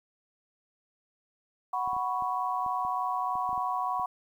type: chord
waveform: sine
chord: F# suspended fourth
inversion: none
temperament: just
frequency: 740 / 986.7 / 1110 Hz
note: F#5 / B5 / C#6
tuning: 0 / -2 / +2 cents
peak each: -32 dBFS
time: 1.73-4.06 s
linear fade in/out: 5 ms
type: clicks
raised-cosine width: 3 ms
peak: -36 dBFS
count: 11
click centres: 1.876 / 1.932 / 1.966 / 2.223 / 2.663 / 2.85 / 3.355 / 3.492 / 3.53 / 3.578 / 3.997 s
effects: 10-bit